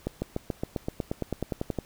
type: accelerating click train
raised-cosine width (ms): 2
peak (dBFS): -15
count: 16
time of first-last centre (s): 0.07-1.787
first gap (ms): 150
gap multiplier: 0.96
effects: pink hiss -55 dBFS RMS until 1.85 s